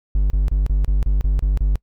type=tone bursts; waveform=triangle; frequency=49.24 Hz; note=G1; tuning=8 cents sharp; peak=-12 dBFS; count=9; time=0.15-1.756 s; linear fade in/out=0 ms; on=150 ms; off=32 ms; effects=noise-tail reverb RT60 0.1 s tail -25 dB re dry